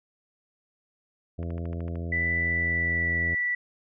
harmonic tone, 84.5 Hz, E2, 43 cents sharp, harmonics 1 / 2 / 3 / 4 / 5 / 6 / 7 / 8, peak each -31 / -37 / -41 / -43 / -45 / -47 / -48 / -49 dBFS, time 1.38-3.35 s, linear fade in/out 10 ms
click train, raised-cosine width 0.5 ms, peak -31 dBFS, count 8, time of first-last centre 1.43-1.956 s, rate 13.3 Hz
sine tone with pitch glide, 1983 to 1960.2 Hz, B6 to B6, +7 to -13 cents, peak -24 dBFS, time 2.12-3.55 s, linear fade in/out 5 ms, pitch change -20 cents, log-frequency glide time 2.3-3.13 s
effects none

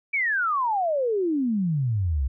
sine exponential sweep, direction down, 2349 to 61.74 Hz, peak -21 dBFS, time 0.13-2.28 s, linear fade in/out 10 ms, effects none

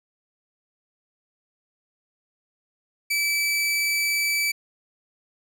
sawtooth tone, 2309 Hz, D7, 30 cents flat, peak -18 dBFS, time 3.1-4.52 s, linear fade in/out 10 ms, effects none

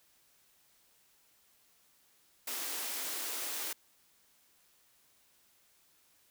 white high-pass noise, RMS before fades -38 dBFS, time 2.47-3.73 s, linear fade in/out 5 ms, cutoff 240 Hz, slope 96 dB/octave, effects white hiss -68 dBFS RMS until 6.3 s

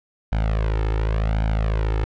sawtooth tone with flanger, 54 Hz, A1, 32 cents flat, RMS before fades -21 dBFS, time 0.32-2.04 s, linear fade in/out 0 ms, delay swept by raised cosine 1.3 to 2.3 ms, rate 0.9 Hz, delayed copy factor +1, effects low-pass 3000 Hz 12 dB/octave

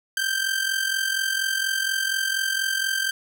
sawtooth tone with amplitude modulation, 1568 Hz, G6, in tune, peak -16 dBFS, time 0.17-3.11 s, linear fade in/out 2 ms, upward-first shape sine, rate 44.2 Hz, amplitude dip 65%, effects none

